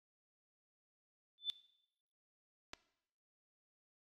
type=tone with exponential growth; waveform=sine; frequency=3520 Hz; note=A7; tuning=in tune; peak=-30 dBFS; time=1.38-1.5 s; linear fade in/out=0 ms; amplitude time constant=24 ms
type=clicks; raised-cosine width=0.2 ms; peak=-28 / -30 dBFS; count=2; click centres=2.734 / 2.737 s
effects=noise-tail reverb RT60 0.8 s tail -18 dB re dry + MP3 64 kbps